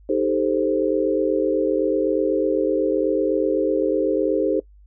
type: chord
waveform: sine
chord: A half-diminished seventh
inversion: second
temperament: equal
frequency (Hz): 311.1 / 392 / 440 / 523.3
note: Eb4 / G4 / A4 / C5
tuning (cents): 0 / 0 / 0 / 0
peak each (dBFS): -23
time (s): 0.09-4.6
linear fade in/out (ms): 5
effects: noise-tail reverb RT60 0.1 s tail -21 dB re dry + added 50 Hz sine -46 dBFS peak until 4.86 s